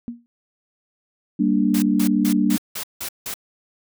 sine tone with exponential decay, 236.9 Hz, A#3, 28 cents sharp, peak -23 dBFS, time 0.08-0.26 s, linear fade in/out 0 ms, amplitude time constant 38 ms
sine chord, G minor, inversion none, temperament equal, 196 / 233.1 / 293.7 Hz, G3 / Bb3 / D4, 0 / 0 / 0 cents, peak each -20 dBFS, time 1.39-2.57 s, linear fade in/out 10 ms
white noise bursts, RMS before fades -29 dBFS, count 7, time 1.74-3.341 s, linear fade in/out 5 ms, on 83 ms, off 170 ms
effects none

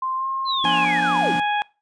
sine tone with pitch glide, 1046.5 to 1067.9 Hz, C6 to C6, 0 to +35 cents, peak -22 dBFS, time 0.02-0.85 s, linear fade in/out 5 ms, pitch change +35 cents, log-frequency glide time 0.16-0.27 s
sine linear sweep, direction down, 4186 to 69.6 Hz, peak -22 dBFS, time 0.45-1.37 s, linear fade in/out 50 ms
45% pulse chord, B diminished, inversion second, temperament equal with one note detuned, 174.61 / 241.6 / 293.7 Hz, F3 / B3 / D4, 0 / -38 / 0 cents, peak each -29 / -32 / -29 dBFS, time 0.64-1.4 s, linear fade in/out 2 ms
harmonic tone, 830.6 Hz, G#5, in tune, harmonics 1 / 2 / 3 / 4, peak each -20 / -26 / -30 / -32 dBFS, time 0.65-1.62 s, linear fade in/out 0 ms
effects noise-tail reverb RT60 0.3 s tail -22 dB re dry + resampled to 22050 Hz

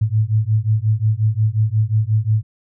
sine beating tone pair, 106 / 111.6 Hz, G#2 / A2, +36 / +25 cents, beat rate 5.6 Hz, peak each -17 dBFS, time 0.01-2.43 s, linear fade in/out 10 ms, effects none

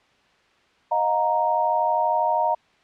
sine chord, Eb suspended second, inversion none, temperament equal with one note detuned, 622.3 / 714.8 / 932.3 Hz, Eb5 / F5 / Bb5, 0 / +40 / 0 cents, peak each -25 / -24 / -21 dBFS, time 0.91-2.55 s, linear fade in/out 10 ms, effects white hiss -59 dBFS RMS until 2.83 s + low-pass 3000 Hz 12 dB/octave

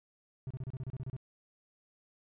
triangle tone bursts, 130.81 Hz, C3, in tune, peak -34 dBFS, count 11, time 0.47-1.165 s, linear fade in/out 0 ms, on 35 ms, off 31 ms, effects resampled to 8000 Hz

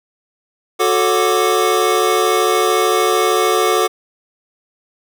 square tone cluster, 365.7 / 438.9 / 555 / 733 / 1175 Hz, F#4 / A4 / C#5 / F#5 / D6, -20 / -4 / +2 / -16 / +1 cents, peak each -19 / -18 / -25 / -22 / -19 dBFS, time 0.79-3.88 s, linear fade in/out 20 ms, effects none

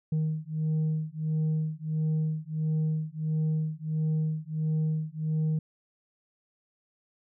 sine beating tone pair, 155.56 / 157.06 Hz, D#3 / D#3, 0 / +17 cents, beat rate 1.5 Hz, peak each -27 dBFS, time 0.12-5.59 s, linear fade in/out 5 ms, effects tanh soft clip ceiling -23 dBFS

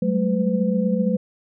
sine tone cluster, 188 / 201.2 / 216.4 / 504 Hz, F#3 / G3 / A3 / B4, +28 / +45 / -29 / +35 cents, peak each -21 / -29 / -22 / -25 dBFS, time 0.02-1.17 s, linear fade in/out 5 ms, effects none

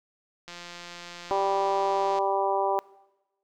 click train, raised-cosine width 0.2 ms, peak -24 dBFS, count 298, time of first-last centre 0.48-2.187 s, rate 174 Hz
harmonic tone, 196 Hz, G3, in tune, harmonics 2 / 3 / 4 / 5 / 6, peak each -29 / -29 / -27 / -29 / -38 dBFS, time 1.31-2.79 s, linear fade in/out 0 ms
effects noise-tail reverb RT60 1.0 s tail -21 dB re dry

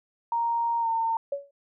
sine tone with pitch glide, 932.3 to 908.4 Hz, A#5 to A#5, 0 to -45 cents, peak -23 dBFS, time 0.32-1.17 s, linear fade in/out 2 ms, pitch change -45 cents, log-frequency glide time 0.8-0.88 s
sine tone with exponential decay, 563 Hz, C#5, 27 cents sharp, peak -23 dBFS, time 1.32-1.51 s, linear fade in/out 5 ms, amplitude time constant 41 ms
effects none

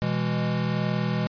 square chord, E major, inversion second, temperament equal with one note detuned, 123.47 / 164.81 / 205 Hz, B2 / E3 / G#3, 0 / 0 / -22 cents, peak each -29 / -28 / -29 dBFS, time 0.02-1.27 s, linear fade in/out 0 ms, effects resampled to 11025 Hz

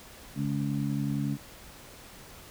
harmonic tone, 70.7 Hz, C#2, 35 cents sharp, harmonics 2 / 3 / 4, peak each -30 / -32 / -33 dBFS, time 0.35-1.38 s, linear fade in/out 50 ms, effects pink hiss -49 dBFS RMS until 2.5 s

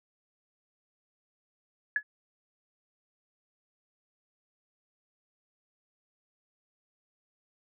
sine tone with exponential decay, 1700 Hz, G#6, 40 cents sharp, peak -20 dBFS, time 1.96-2.03 s, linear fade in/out 2 ms, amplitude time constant 15 ms, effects none

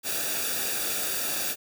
white noise with comb filter, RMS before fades -29 dBFS, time 0.03-1.56 s, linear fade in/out 50 ms, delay 0.96 ms, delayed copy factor -0.65, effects none

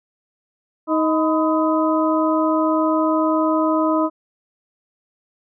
harmonic tone with a mistuned harmonic, 314.5 Hz, D#4, 19 cents sharp, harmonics 1 / 2 / 3 / 4, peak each -18 / -21 / -23 / -24 dBFS, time 0.87-4.1 s, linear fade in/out 50 ms, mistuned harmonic 3, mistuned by +110 cents, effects none

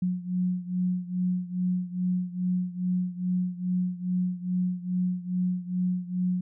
sine beating tone pair, 180.4 / 182.8 Hz, F#3 / F#3, -44 / -21 cents, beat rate 2.4 Hz, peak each -27 / -30 dBFS, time 0.02-6.41 s, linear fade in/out 5 ms, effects none

